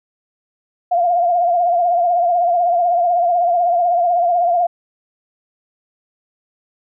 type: tone with vibrato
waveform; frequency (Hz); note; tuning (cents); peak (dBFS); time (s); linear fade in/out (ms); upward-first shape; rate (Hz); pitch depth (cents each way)
sine; 698.5; F5; 0; -12; 0.91-4.67; 10; triangle; 16; 74
effects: none